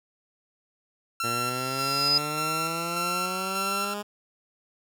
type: tone with tremolo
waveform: sawtooth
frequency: 1355 Hz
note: E6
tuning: 47 cents sharp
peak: -23 dBFS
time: 1.2-3.94 s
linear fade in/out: 2 ms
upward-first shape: square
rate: 1.7 Hz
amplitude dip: 35%
type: linear sweep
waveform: 10% pulse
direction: up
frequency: 115.9 to 207.7 Hz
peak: -23 dBFS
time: 1.23-4.03 s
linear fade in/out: 20 ms
type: tone with exponential growth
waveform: sine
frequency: 5000 Hz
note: D#8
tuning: 8 cents sharp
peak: -17 dBFS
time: 1.39-2.18 s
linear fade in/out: 5 ms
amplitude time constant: 170 ms
effects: none